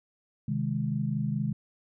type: chord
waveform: sine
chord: Ab major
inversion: first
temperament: equal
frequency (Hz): 130.81 / 155.56 / 207.7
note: C3 / Eb3 / Ab3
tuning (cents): 0 / 0 / 0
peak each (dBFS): -31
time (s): 0.48-1.53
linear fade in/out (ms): 5
effects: none